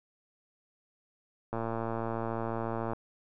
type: click train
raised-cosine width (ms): 1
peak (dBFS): -20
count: 161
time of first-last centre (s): 1.53-2.934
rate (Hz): 114
effects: none

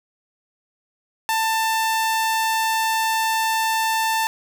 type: tone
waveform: sawtooth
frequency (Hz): 890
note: A5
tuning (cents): +20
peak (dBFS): -15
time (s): 1.29-4.27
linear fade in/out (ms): 0
effects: none

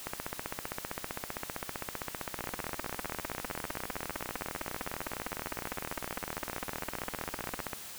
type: two click trains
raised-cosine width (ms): 0.5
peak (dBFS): -19 / -21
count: 119 / 104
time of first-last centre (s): 0.07-7.732 / 2.39-7.592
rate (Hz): 15.4 / 19.8
effects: white hiss -45 dBFS RMS until 7.98 s

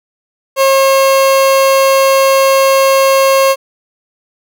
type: tone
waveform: 30% pulse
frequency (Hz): 540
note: C#5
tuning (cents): -45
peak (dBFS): -4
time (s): 0.56-3.56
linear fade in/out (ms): 50
effects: none

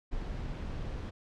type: noise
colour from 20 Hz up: brown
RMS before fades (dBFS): -37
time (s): 0.11-1.11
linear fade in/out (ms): 20
effects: low-pass 5000 Hz 12 dB/octave

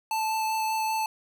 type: tone with vibrato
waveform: square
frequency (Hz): 878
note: A5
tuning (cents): -4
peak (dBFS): -26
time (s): 0.11-1.06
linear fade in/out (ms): 2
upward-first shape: sine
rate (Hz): 5.1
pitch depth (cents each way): 9
effects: none

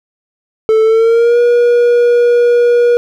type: tone with pitch glide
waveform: triangle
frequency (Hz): 440 to 479.8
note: A4 to A#4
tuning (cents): 0 to +50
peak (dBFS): -4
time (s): 0.69-2.97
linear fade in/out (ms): 0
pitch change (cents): +150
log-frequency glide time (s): 0.83-1.39
effects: none

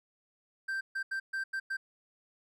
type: tone bursts at uneven times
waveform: triangle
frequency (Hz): 1568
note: G6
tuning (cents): 0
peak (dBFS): -30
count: 6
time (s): 0.68-0.81 / 0.95-1.03 / 1.11-1.2 / 1.33-1.44 / 1.53-1.6 / 1.7-1.77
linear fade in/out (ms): 10
effects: none

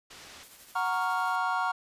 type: low-pass noise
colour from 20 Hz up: white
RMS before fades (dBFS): -49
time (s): 0.1-0.44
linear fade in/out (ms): 10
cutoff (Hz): 5200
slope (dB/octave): 12
type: noise with tremolo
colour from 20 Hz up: white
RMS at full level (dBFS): -50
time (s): 0.43-1.36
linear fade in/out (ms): 5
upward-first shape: sine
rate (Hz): 12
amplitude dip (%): 40
type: chord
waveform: triangle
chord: Gb major seventh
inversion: none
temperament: equal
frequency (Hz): 740 / 932.3 / 1108.7 / 1396.9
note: Gb5 / Bb5 / Db6 / F6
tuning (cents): 0 / 0 / 0 / 0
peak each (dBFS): -30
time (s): 0.75-1.72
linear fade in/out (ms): 10
effects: resampled to 32000 Hz

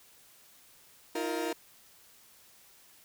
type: chord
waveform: 30% pulse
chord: Eb suspended second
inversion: none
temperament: equal with one note detuned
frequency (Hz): 318 / 349.2 / 466.2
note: Eb4 / F4 / Bb4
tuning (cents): +38 / 0 / 0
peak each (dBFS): -33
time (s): 1.15-1.53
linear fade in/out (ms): 5
effects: white hiss -59 dBFS RMS until 3.04 s

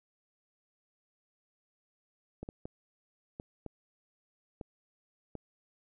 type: clicks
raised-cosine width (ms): 2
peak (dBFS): -27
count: 7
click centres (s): 2.43 / 2.489 / 2.655 / 3.399 / 3.663 / 4.612 / 5.353
effects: none

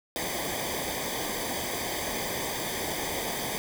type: noise with comb filter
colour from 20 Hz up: pink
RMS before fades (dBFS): -32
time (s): 0.16-3.58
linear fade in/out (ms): 0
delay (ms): 0.73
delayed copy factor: -0.8
effects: none

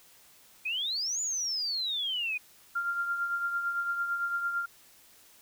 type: exponential two-way sweep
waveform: sine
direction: up then down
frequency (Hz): 2435 to 7050 to 2435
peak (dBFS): -29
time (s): 0.65-2.38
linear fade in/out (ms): 10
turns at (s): 1.21
type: tone with tremolo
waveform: sine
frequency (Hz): 1392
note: F6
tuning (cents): -6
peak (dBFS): -26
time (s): 2.75-4.66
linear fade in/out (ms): 10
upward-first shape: triangle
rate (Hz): 8.9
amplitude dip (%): 55
effects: white hiss -58 dBFS RMS until 5.41 s

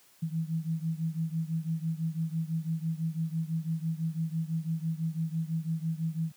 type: beating tone pair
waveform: sine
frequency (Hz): 160 / 166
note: D#3 / E3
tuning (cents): +49 / +12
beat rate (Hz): 6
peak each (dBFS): -31 / -33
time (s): 0.22-6.32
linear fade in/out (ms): 10
effects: white hiss -61 dBFS RMS until 6.36 s + high-pass 80 Hz 12 dB/octave

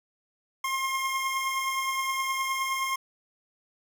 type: beating tone pair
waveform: 25% pulse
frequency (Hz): 1066 / 1075.6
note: C6 / C6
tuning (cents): +32 / +47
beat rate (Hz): 9.6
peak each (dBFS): -24 / -32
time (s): 0.64-2.96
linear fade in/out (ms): 5
effects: none

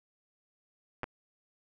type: clicks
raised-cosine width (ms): 0.5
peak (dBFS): -19 / -22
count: 2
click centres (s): 1.033 / 1.041
effects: none

